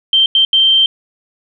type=tone bursts at uneven times; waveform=sine; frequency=3136 Hz; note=G7; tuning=in tune; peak=-7 dBFS; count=3; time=0.13-0.26 / 0.35-0.45 / 0.53-0.86 s; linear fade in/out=2 ms; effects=none